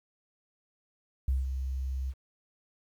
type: tone with ADSR envelope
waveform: sine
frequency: 65.8 Hz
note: C2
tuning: 10 cents sharp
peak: -23 dBFS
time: 1.28-2.14 s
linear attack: 4 ms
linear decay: 170 ms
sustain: -7 dB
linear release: 48 ms
effects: 10-bit